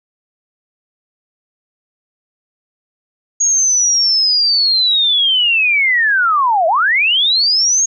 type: linear two-way sweep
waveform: sine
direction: down then up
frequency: 6650 to 623 to 6650 Hz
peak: -10 dBFS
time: 3.4-7.86 s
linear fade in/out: 10 ms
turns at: 6.67 s
effects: none